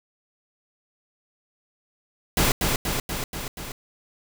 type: noise with echo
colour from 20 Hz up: pink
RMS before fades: -20 dBFS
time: 2.37-2.52 s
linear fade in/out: 2 ms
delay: 240 ms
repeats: 5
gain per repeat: -3 dB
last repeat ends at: 3.72 s
effects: none